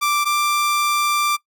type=tone pair in turn; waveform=sawtooth; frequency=1174.7 / 1180.3 Hz; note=D6 / D6; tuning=0 / +8 cents; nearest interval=unison; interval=8 cents; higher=second; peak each=-13 dBFS; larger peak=neither; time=0.01-0.25 / 0.25-1.37 s; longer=second; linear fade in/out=20 ms; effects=noise-tail reverb RT60 0.1 s tail -20 dB re dry